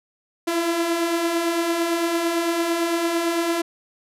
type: beating tone pair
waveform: sawtooth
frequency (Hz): 329.6 / 338.5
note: E4 / E4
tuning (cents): 0 / +46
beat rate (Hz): 8.9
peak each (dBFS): -25 / -17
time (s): 0.47-3.62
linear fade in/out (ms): 10
effects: resampled to 32000 Hz